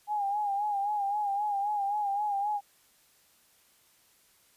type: tone with vibrato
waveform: sine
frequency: 817 Hz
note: G#5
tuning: 29 cents flat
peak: -27 dBFS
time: 0.07-2.61 s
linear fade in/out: 50 ms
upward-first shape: sine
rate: 3.8 Hz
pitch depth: 60 cents each way
effects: white hiss -64 dBFS RMS until 4.56 s + resampled to 32000 Hz